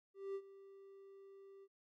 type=tone with ADSR envelope; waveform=triangle; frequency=392 Hz; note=G4; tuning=in tune; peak=-37 dBFS; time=0.14-1.68 s; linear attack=210 ms; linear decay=61 ms; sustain=-17 dB; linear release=48 ms; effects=none